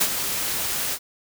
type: noise with ADSR envelope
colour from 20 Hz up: white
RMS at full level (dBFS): -18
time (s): 0-0.99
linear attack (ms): 14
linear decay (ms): 58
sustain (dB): -8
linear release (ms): 60
effects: none